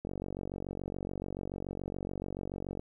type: click train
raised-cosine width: 2 ms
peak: -24 dBFS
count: 130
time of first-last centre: 0.05-2.795 s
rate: 47 Hz
effects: 11-bit